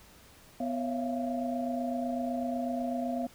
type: tone cluster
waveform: sine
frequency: 248.7 / 548 / 662 / 690 Hz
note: B3 / C#5 / E5 / F5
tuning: +12 / -20 / +7 / -21 cents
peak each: -32 / -40 / -40 / -35 dBFS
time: 0.6-3.27 s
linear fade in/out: 5 ms
effects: pink hiss -56 dBFS RMS until 3.34 s